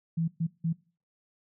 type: tone bursts at uneven times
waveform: sine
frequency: 164.81 Hz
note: E3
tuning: in tune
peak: -25 dBFS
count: 3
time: 0.17-0.28 / 0.4-0.47 / 0.64-0.73 s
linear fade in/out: 10 ms
effects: noise-tail reverb RT60 0.4 s tail -22 dB re dry